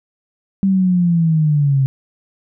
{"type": "linear sweep", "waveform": "sine", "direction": "down", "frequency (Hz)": [196, 132.2], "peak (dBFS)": -11, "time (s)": [0.63, 1.86], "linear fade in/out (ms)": 0, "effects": []}